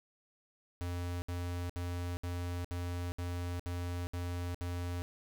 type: tone bursts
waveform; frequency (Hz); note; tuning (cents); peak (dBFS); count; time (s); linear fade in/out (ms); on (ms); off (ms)
square; 88; F2; +14; -36; 9; 0.81-5.02; 0; 410; 65
effects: none